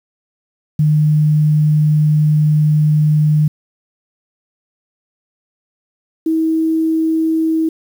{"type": "tone pair in turn", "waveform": "sine", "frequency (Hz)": [151.8, 321.3], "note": ["D#3", "E4"], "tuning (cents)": [-42, -44], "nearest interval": "octave + minor second", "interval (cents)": 1298, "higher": "second", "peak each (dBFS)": [-9, -12], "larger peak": "first", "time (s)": [[0.79, 3.48], [6.26, 7.69]], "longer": "first", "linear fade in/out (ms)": 5, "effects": ["7-bit"]}